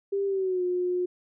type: tone with pitch glide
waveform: sine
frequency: 396.6 to 359.5 Hz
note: G4 to F#4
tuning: +20 to -50 cents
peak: -24 dBFS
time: 0.12-1.06 s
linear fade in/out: 10 ms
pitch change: -170 cents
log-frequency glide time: 0.26-0.63 s
effects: none